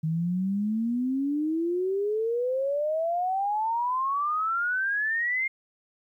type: exponential sweep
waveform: sine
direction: up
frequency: 155.56 to 2132 Hz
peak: -24 dBFS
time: 0.03-5.48 s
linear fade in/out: 10 ms
effects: 11-bit